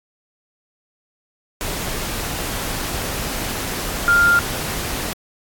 sine tone in noise, 1400 Hz, F6, 4 cents sharp, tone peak -11 dBFS, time 4.08-4.39 s, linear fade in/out 0 ms, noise pink, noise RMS -25 dBFS, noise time 1.61-5.13 s, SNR +11 dB, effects AAC 64 kbps

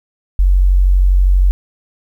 sine tone, 46.25 Hz, F#1, in tune, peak -7 dBFS, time 0.39-1.51 s, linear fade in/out 0 ms, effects 8-bit

